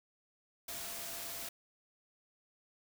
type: tone in noise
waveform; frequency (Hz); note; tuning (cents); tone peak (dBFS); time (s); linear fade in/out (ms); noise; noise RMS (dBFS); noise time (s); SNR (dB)
sine; 676; E5; +43; -54; 0.68-1.49; 5; white; -43; 0.68-1.49; -14
effects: none